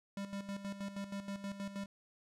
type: tone with tremolo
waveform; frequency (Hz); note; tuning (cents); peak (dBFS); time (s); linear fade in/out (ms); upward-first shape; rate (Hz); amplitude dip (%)
square; 198.6; G3; +23; -39; 0.17-1.86; 2; square; 6.3; 65
effects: low-pass 9000 Hz 12 dB/octave